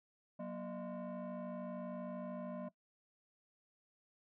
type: tone with frequency modulation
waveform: sine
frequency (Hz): 185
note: F#3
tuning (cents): 0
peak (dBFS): -39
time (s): 0.39-2.69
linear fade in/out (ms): 10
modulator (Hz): 423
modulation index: 1.4
effects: noise-tail reverb RT60 0.1 s tail -21 dB re dry + tanh soft clip ceiling -40 dBFS